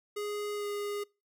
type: tone with pitch glide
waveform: square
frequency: 414.6 to 410.3 Hz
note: G#4 to G#4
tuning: -3 to -21 cents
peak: -34 dBFS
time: 0.16-1.04 s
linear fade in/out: 10 ms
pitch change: -18 cents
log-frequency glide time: 0.55-0.66 s
effects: noise-tail reverb RT60 0.3 s tail -26 dB re dry